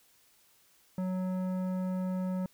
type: tone with tanh clipping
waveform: sine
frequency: 185 Hz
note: F#3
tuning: in tune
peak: -32 dBFS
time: 0.98-2.46 s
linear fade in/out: 2 ms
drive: 13 dB
effects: white hiss -65 dBFS RMS until 2.53 s